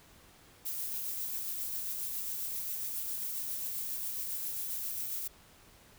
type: noise with tremolo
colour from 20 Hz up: violet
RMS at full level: -36 dBFS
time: 0.65-5.28 s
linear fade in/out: 10 ms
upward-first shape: sine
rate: 7.4 Hz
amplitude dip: 25%
effects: pink hiss -59 dBFS RMS until 5.98 s